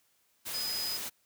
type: tone in noise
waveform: sine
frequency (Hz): 5000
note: D#8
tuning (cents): +8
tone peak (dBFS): -33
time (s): 0.53-0.98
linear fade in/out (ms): 20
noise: white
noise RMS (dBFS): -38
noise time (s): 0.45-1.1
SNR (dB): +2
effects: white hiss -71 dBFS RMS until 1.25 s + high-pass 60 Hz 12 dB/octave